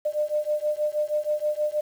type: beating tone pair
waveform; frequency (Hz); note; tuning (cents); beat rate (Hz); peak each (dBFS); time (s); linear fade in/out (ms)
sine; 598 / 604.3; D5 / D5; +31 / +49; 6.3; -26; 0.05-1.81; 10
effects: 8-bit